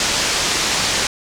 white low-pass noise, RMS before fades -19 dBFS, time 0-1.07 s, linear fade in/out 2 ms, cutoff 7000 Hz, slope 24 dB/octave, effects none

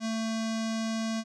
square tone with low-pass filter, 223.3 Hz, A3, 26 cents sharp, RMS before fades -31 dBFS, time 0-1.24 s, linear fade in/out 50 ms, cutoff 6100 Hz, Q 2.3, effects none

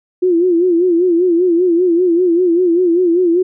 sine tone with vibrato, 350.2 Hz, F4, 5 cents sharp, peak -9 dBFS, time 0.22-3.43 s, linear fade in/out 10 ms, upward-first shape sine, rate 5.1 Hz, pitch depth 96 cents each way, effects none

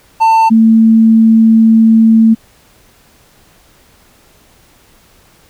triangle / sine tone pair in turn, 895 / 223.8 Hz, A5 / A3, +29 / +30 cents, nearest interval 2 octaves, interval 2399 cents, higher first, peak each -3 dBFS, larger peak neither, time 0.2-0.5 / 0.5-2.35 s, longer second, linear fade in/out 20 ms, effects pink hiss -47 dBFS RMS until 5.49 s

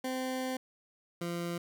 20% pulse tone pair in turn, 258.4 / 171.99 Hz, C4 / F3, -21 / -26 cents, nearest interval perfect fifth, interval 705 cents, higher first, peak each -28 / -29 dBFS, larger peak first, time 0.04-0.57 / 1.21-1.58 s, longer first, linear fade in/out 5 ms, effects none

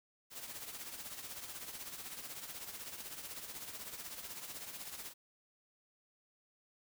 white noise with tremolo, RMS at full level -44 dBFS, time 0.3-5.14 s, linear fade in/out 50 ms, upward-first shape triangle, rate 16 Hz, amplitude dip 65%, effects none

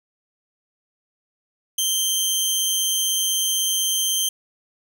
15% pulse tone with amplitude modulation, 3136 Hz, G7, in tune, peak -10 dBFS, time 1.78-4.29 s, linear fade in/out 5 ms, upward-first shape sine, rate 190 Hz, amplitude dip 45%, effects none

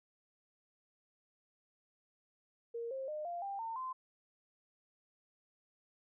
sine tone with pitch steps, 466.2 / 532.4 / 608.1 / 694.5 / 793.2 / 905.9 / 1034.6 Hz, A#4 / C5 / D#5 / F5 / G5 / A#5 / C6, 0 / +30 / -40 / -10 / +20 / -50 / -20 cents, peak -38 dBFS, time 2.74-3.93 s, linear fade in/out 10 ms, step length 170 ms, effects none

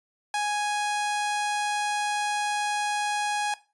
sawtooth tone, 830.6 Hz, G#5, in tune, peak -21 dBFS, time 0.34-3.54 s, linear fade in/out 2 ms, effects noise-tail reverb RT60 0.3 s tail -17 dB re dry + resampled to 24000 Hz

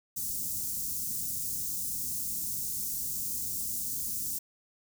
white band-stop noise, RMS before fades -34 dBFS, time 0.16-4.39 s, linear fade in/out 10 ms, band 250 to 6100 Hz, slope 24 dB/octave, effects none

